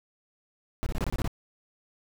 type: noise bursts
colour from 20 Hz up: brown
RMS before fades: -28 dBFS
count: 8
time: 0.83-1.277 s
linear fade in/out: 0 ms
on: 34 ms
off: 25 ms
effects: none

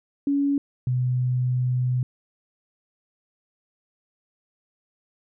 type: tone pair in turn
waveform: sine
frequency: 281.9 / 125.82 Hz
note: C#4 / B2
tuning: +29 / +33 cents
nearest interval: octave + major second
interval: 1396 cents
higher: first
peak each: -19 / -20 dBFS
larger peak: first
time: 0.27-0.58 / 0.87-2.03 s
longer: second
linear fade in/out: 2 ms
effects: none

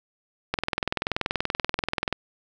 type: click train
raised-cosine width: 0.3 ms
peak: -8 dBFS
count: 34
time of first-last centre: 0.54-2.127 s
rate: 20.8 Hz
effects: none

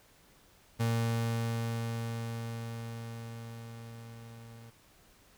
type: tone with level ramp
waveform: 35% pulse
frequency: 115.3 Hz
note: A#2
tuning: 19 cents flat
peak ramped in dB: -25 to -47 dBFS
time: 0.79-4.71 s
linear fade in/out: 20 ms
effects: pink hiss -62 dBFS RMS until 5.37 s

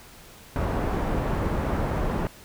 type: low-pass noise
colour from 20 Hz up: pink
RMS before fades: -26 dBFS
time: 0.56-2.27 s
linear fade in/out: 0 ms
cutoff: 1100 Hz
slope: 12 dB/octave
effects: pink hiss -48 dBFS RMS until 2.44 s

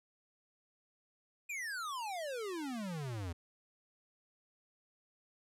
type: exponential sweep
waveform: square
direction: down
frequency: 2489 to 81.1 Hz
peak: -39 dBFS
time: 1.49-3.33 s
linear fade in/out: 10 ms
effects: low-pass 12000 Hz 12 dB/octave

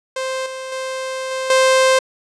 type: tone with level steps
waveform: sawtooth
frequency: 523.3 Hz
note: C5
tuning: in tune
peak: -17 / -23 / -19 / -17 / -7 dBFS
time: 0.16-1.99 s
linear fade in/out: 5 ms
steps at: 0.46 / 0.72 / 1.31 / 1.5 s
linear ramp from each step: 2 ms
effects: resampled to 22050 Hz + 8-bit

